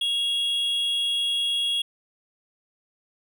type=tone pair together; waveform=triangle; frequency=2794 / 3323 Hz; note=F7 / G#7; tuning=0 / 0 cents; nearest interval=minor third; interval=300 cents; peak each=-32 / -21 dBFS; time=0.01-1.82 s; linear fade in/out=5 ms; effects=none